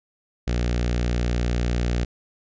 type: tone with notch filter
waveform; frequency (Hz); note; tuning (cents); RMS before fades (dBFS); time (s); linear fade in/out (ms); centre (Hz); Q
sawtooth; 59.9; A#1; +48; -23; 0.47-2.05; 10; 990; 1.6
effects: resampled to 16000 Hz